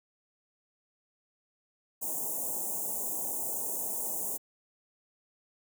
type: band-stop noise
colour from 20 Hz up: white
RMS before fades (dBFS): -34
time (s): 2.01-4.38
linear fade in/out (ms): 20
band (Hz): 910 to 6800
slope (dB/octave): 48
effects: high-pass 200 Hz 12 dB/octave